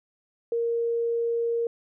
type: tone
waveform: sine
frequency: 466.2 Hz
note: A#4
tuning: in tune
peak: -23 dBFS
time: 0.52-1.67 s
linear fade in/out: 2 ms
effects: none